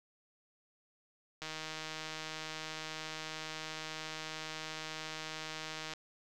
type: click train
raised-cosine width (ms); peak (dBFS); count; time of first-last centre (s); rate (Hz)
0.2; -24; 710; 1.42-5.936; 157
effects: none